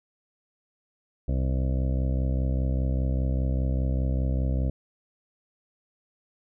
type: harmonic tone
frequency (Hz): 65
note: C2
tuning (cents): -11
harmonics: 1 / 2 / 3 / 4 / 5 / 7 / 8 / 9 / 10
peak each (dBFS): -24 / -29 / -36 / -36 / -42 / -46 / -41 / -43 / -47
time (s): 1.28-4.7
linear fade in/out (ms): 5
effects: none